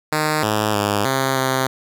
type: tone with pitch steps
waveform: 5% pulse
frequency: 153.7 / 106.6 / 102.7 / 133.4 / 131.6 Hz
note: D#3 / G#2 / G#2 / C3 / C3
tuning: -21 / +46 / -19 / +34 / +10 cents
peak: -6 dBFS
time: 0.12-1.67 s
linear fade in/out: 5 ms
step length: 310 ms
effects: none